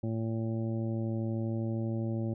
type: harmonic tone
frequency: 112.6 Hz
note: A2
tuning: 40 cents sharp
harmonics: 1 / 2 / 3 / 4 / 5 / 6 / 7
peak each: -32 / -35 / -38 / -52 / -43 / -56 / -53 dBFS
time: 0.03-2.34 s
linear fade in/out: 5 ms
effects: none